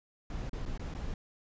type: noise with dropouts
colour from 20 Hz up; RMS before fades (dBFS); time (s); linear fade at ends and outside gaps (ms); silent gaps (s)
brown; -37; 0.3-1.14; 2; 0.495-0.531 / 0.653-0.66 / 0.777-0.795 / 0.94-0.948
effects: resampled to 16000 Hz